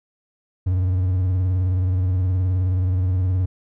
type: tone with vibrato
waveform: triangle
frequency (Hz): 92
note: F#2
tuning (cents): -9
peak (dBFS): -15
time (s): 0.66-3.46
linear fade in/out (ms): 10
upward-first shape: triangle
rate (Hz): 19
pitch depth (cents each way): 75
effects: none